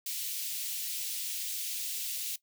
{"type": "high-pass noise", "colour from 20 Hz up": "white", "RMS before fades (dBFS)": -36, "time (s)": [0.06, 2.36], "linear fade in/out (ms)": 5, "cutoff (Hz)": 2600, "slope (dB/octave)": 24, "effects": ["noise-tail reverb RT60 0.1 s tail -18 dB re dry"]}